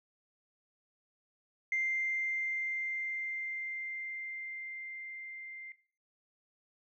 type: tone with level ramp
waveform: sine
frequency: 2093 Hz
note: C7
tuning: in tune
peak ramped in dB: -28 to -43 dBFS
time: 1.72-5.72 s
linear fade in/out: 2 ms
effects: noise-tail reverb RT60 0.4 s tail -17 dB re dry + tanh soft clip ceiling -24 dBFS